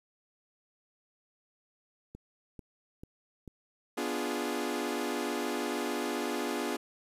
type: click train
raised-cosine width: 3 ms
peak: -31 dBFS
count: 4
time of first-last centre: 2.15-3.477 s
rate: 2.26 Hz
type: chord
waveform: sawtooth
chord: B diminished seventh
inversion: none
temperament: equal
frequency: 246.9 / 293.7 / 349.2 / 415.3 Hz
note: B3 / D4 / F4 / Ab4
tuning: 0 / 0 / 0 / 0 cents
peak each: -33 dBFS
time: 3.97-6.77 s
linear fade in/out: 10 ms
effects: resampled to 32000 Hz + 10-bit